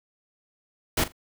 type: noise with echo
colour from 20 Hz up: pink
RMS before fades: -23 dBFS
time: 0.97-1.04 s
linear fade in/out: 5 ms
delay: 41 ms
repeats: 2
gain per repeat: -15 dB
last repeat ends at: 1.122 s
effects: none